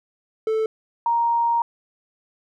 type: tone pair in turn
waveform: triangle / sine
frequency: 439.7 / 935.2 Hz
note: A4 / A#5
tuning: -1 / +5 cents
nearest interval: octave + minor second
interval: 1306 cents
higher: second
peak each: -17 dBFS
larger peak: neither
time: 0.47-0.66 / 1.06-1.62 s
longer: second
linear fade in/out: 2 ms
effects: none